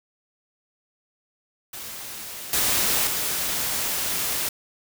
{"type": "noise with level steps", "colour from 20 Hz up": "white", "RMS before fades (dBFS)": [-36, -22, -26], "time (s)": [1.73, 4.49], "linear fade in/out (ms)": 5, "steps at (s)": [2.53, 3.07], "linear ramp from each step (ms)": 2, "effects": []}